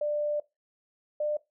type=tone pair in turn; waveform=sine; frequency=593 / 598.5 Hz; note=D5 / D5; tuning=+17 / +33 cents; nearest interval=unison; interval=16 cents; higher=second; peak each=-26 dBFS; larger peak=neither; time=0.01-0.4 / 1.2-1.37 s; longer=first; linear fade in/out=5 ms; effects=noise-tail reverb RT60 0.2 s tail -19 dB re dry